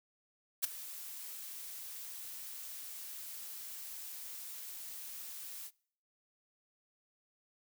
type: noise with ADSR envelope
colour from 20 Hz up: blue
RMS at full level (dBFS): -29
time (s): 0.62-5.71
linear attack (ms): 23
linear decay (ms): 11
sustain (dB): -17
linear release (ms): 48
effects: noise-tail reverb RT60 0.6 s tail -25 dB re dry